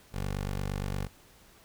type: tone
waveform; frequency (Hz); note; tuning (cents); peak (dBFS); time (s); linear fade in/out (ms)
15% pulse; 48.62; G1; -13; -25; 0.12-1.09; 50
effects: pink hiss -58 dBFS RMS until 1.64 s